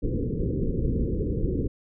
pink low-pass noise, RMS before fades -26 dBFS, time 0.02-1.68 s, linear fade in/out 10 ms, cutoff 500 Hz, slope 96 dB/octave, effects none

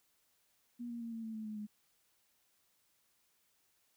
sine tone with pitch steps, 240 / 235.5 / 231 / 226.7 / 222.4 / 218.2 / 214.1 / 210 Hz, B3 / A#3 / A#3 / A#3 / A3 / A3 / A3 / G#3, -49 / +18 / -16 / -48 / +19 / -14 / -47 / +19 cents, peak -40 dBFS, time 0.79-1.67 s, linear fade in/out 20 ms, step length 110 ms, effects white hiss -75 dBFS RMS until 3.96 s

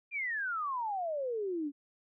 sine exponential sweep, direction down, 2445 to 275.7 Hz, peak -32 dBFS, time 0.11-1.72 s, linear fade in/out 50 ms, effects none

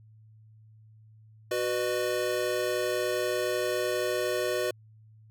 square chord, B major, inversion second, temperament equal with one note detuned, 370 / 493.9 / 606.6 Hz, F#4 / B4 / D#5, 0 / 0 / -44 cents, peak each -32 dBFS, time 1.51-4.71 s, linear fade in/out 5 ms, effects added 109 Hz sine -52 dBFS peak until 5.3 s

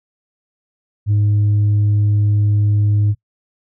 sine tone, 103.83 Hz, G#2, in tune, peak -9 dBFS, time 1.06-3.15 s, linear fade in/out 50 ms, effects noise-tail reverb RT60 0.1 s tail -23 dB re dry + tanh soft clip ceiling -10 dBFS

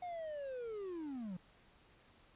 triangle linear sweep, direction down, 728 to 170 Hz, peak -39 dBFS, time 0.02-1.37 s, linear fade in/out 5 ms, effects pink hiss -66 dBFS RMS until 2.35 s + resampled to 8000 Hz

